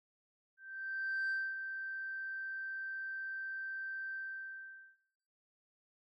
sine tone with ADSR envelope, 1561 Hz, G6, 8 cents flat, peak -30 dBFS, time 0.57-4.98 s, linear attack 730 ms, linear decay 250 ms, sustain -8 dB, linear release 830 ms, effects noise-tail reverb RT60 1.0 s tail -22 dB re dry + tanh soft clip ceiling -31 dBFS

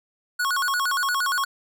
square tone with vibrato, 1266 Hz, D#6, 30 cents sharp, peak -22 dBFS, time 0.39-1.45 s, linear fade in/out 10 ms, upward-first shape square, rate 8.6 Hz, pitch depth 250 cents each way, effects none

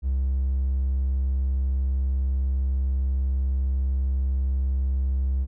triangle tone, 66.2 Hz, C2, 21 cents sharp, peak -18 dBFS, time 0.02-5.47 s, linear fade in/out 50 ms, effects tanh soft clip ceiling -16 dBFS

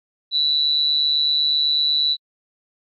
sine tone with amplitude modulation, 3951 Hz, B7, in tune, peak -13 dBFS, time 0.31-2.17 s, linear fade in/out 50 ms, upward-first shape sine, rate 148 Hz, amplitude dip 65%, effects AAC 64 kbps

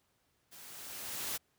white noise with level ramp, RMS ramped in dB -53 to -36 dBFS, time 0.51-1.38 s, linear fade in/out 20 ms, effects pink hiss -75 dBFS RMS until 1.58 s + high-pass 60 Hz 12 dB/octave

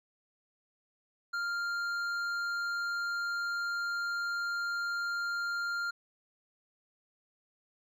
triangle tone with hard clipping, 1396.9 Hz, F6, in tune, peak -33 dBFS, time 1.33-5.91 s, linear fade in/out 10 ms, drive 11 dB, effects none

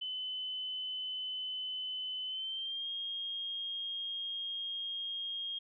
sine tone with pitch glide, 3027 to 3244 Hz, F#7 to G#7, +39 to -41 cents, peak -36 dBFS, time 0.01-5.59 s, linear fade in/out 10 ms, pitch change +120 cents, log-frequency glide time 2.26-2.89 s, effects none

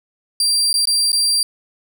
30% pulse tone with dropouts, 4720 Hz, D8, 8 cents sharp, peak -11 dBFS, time 0.4-1.43 s, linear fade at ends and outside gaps 2 ms, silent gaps 0.73-0.74 / 0.855-0.872 / 1.119-1.129 s, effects none

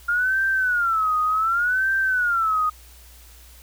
sine tone with vibrato, 1396.9 Hz, F6, in tune, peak -18 dBFS, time 0.08-2.7 s, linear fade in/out 10 ms, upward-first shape sine, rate 0.67 Hz, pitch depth 200 cents each way, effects added 60 Hz sine -46 dBFS peak until 3.62 s + white hiss -50 dBFS RMS until 3.62 s

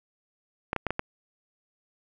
clicks, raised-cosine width 0.5 ms, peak -12 dBFS, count 5, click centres 0.731 / 0.763 / 0.867 / 0.906 / 0.994 s, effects none

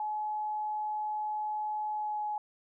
sine tone with pitch glide, 850 to 842.7 Hz, G#5 to G#5, +40 to +25 cents, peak -31 dBFS, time 0-2.38 s, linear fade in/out 2 ms, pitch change -15 cents, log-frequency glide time 1.91-2.25 s, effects none

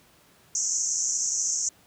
pink band-pass noise, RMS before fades -27 dBFS, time 0.55-1.69 s, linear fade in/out 2 ms, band 5800 to 7300 Hz, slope 96 dB/octave, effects pink hiss -58 dBFS RMS until 1.86 s + high-pass 80 Hz 12 dB/octave

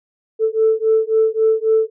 sine beating tone pair, 440 / 443.7 Hz, A4 / A4, 0 / +14 cents, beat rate 3.7 Hz, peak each -15 dBFS, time 0.39-1.9 s, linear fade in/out 50 ms, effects tanh soft clip ceiling -6 dBFS

